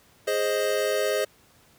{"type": "chord", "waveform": "square", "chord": "Ab major", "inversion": "none", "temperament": "equal with one note detuned", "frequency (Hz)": [415.3, 525.7, 622.3], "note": ["Ab4", "C5", "Eb5"], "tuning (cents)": [0, 8, 0], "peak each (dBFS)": -28, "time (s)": [0.27, 1.25], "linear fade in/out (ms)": 10, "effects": ["pink hiss -58 dBFS RMS until 1.78 s", "high-pass 60 Hz 12 dB/octave"]}